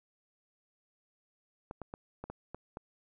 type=clicks; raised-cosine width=1 ms; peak=-27 dBFS; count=7; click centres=1.711 / 1.817 / 1.939 / 2.24 / 2.3 / 2.546 / 2.771 s; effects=none